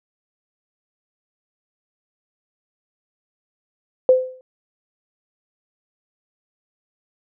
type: tone with exponential decay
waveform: sine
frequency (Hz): 513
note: C5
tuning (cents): -34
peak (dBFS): -6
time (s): 4.09-4.41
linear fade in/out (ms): 1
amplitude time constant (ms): 68
effects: none